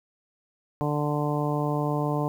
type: harmonic tone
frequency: 147.8 Hz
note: D3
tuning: 11 cents sharp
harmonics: 1 / 2 / 3 / 4 / 5 / 6 / 7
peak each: -27 / -30 / -32 / -33 / -34 / -35 / -35 dBFS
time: 0.81-2.28 s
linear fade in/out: 0 ms
effects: 9-bit